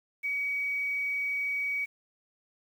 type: tone with quantisation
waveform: sine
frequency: 2263 Hz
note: C#7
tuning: 35 cents sharp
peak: -28 dBFS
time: 0.23-1.86 s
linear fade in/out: 20 ms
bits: 9
effects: none